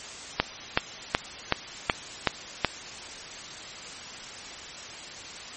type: click train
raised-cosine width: 0.3 ms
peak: -3 dBFS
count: 7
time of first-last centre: 0.4-2.647 s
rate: 2.67 Hz
effects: white hiss -40 dBFS RMS until 5.56 s + MP3 32 kbps